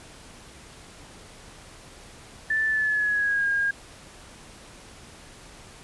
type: tone with pitch glide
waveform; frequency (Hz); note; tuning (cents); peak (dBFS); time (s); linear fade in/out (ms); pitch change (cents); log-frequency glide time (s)
sine; 1760 to 1623.3; A6 to G#6; 0 to -40; -21; 2.5-3.71; 5; -140; 2.67-3.46
effects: pink hiss -47 dBFS RMS until 5.83 s + resampled to 24000 Hz